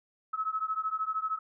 sine beating tone pair, 1286 / 1299 Hz, E6 / E6, -43 / -26 cents, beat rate 13 Hz, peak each -32 / -33 dBFS, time 0.33-1.39 s, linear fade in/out 10 ms, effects none

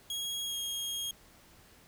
sawtooth tone with pitch glide, 3296 to 3258 Hz, G#7 to G#7, -14 to -34 cents, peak -31 dBFS, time 0.1-1.11 s, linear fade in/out 2 ms, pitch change -20 cents, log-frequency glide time 0.45-0.56 s, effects pink hiss -59 dBFS RMS until 1.87 s

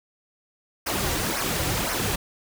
pink noise with flanger, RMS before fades -26 dBFS, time 0.86-2.16 s, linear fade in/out 10 ms, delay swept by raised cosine 0.25 to 4.85 ms, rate 1.9 Hz, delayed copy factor -0.7, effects none

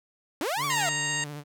sawtooth linear two-way sweep, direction up then down, 254.5 to 1174.7 to 645 Hz, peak -23 dBFS, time 0.41-0.89 s, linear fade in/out 0 ms, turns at 0.65 s
sawtooth tone with vibrato, 146.83 Hz, D3, in tune, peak -32 dBFS, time 0.56-1.44 s, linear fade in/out 50 ms, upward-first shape sine, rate 15 Hz, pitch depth 36 cents each way
harmonic tone, 932.3 Hz, A#5, in tune, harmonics 1 / 2 / 3 / 4 / 5 / 7 / 8 / 9, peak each -39 / -30 / -34 / -39 / -40 / -36 / -34 / -41 dBFS, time 0.7-1.24 s, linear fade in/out 2 ms
effects none

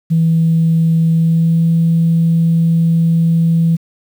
sine tone with pitch glide, 163.6 to 165.6 Hz, E3 to E3, -13 to +8 cents, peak -8 dBFS, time 0.1-3.77 s, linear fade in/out 20 ms, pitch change +21 cents, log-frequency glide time 1.13-1.66 s, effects tanh soft clip ceiling -4 dBFS + 7-bit

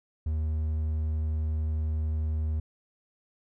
triangle tone, 77.78 Hz, D#2, in tune, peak -24 dBFS, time 0.26-2.6 s, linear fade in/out 5 ms, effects none

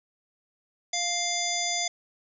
harmonic tone with a mistuned harmonic, 698.5 Hz, F5, in tune, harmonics 1 / 3 / 5 / 7 / 9 / 10, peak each -33 / -33 / -33 / -33 / -33 / -33 dBFS, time 0.93-1.88 s, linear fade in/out 5 ms, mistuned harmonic 9, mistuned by -15 cents, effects none

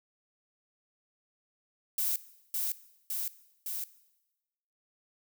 violet noise with echo, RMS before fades -30 dBFS, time 1.98-2.16 s, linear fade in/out 2 ms, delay 560 ms, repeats 3, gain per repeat -2 dB, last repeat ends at 3.84 s, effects noise-tail reverb RT60 1.0 s tail -18 dB re dry

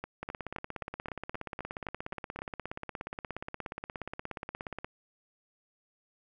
two click trains, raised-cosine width 0.5 ms, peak -22 / -22 dBFS, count 79 / 10, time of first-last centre 0.23-4.845 / 0.04-2.39 s, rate 16.9 / 3.83 Hz, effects none

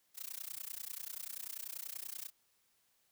blue noise with amplitude modulation, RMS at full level -41 dBFS, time 0.14-2.31 s, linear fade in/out 50 ms, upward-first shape sine, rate 30.3 Hz, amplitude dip 100%, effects white hiss -75 dBFS RMS until 3.11 s

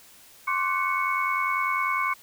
sine tone cluster, 1061 / 1151 / 1502 / 2214 Hz, C6 / D6 / F#6 / C#7, +24 / -35 / +26 / -3 cents, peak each -27 / -29 / -34 / -27 dBFS, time 0.47-2.14 s, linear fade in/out 10 ms, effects white hiss -52 dBFS RMS until 2.22 s

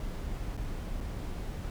brown noise with dropouts, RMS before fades -36 dBFS, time 0-1.7 s, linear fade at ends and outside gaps 1 ms, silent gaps 0.568-0.575 / 1.005-1.009 s, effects none

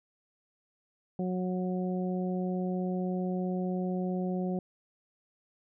harmonic tone, 183.1 Hz, F#3, 18 cents flat, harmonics 1 / 2 / 3 / 4, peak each -30 / -36 / -40 / -42 dBFS, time 1.19-4.59 s, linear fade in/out 2 ms, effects none

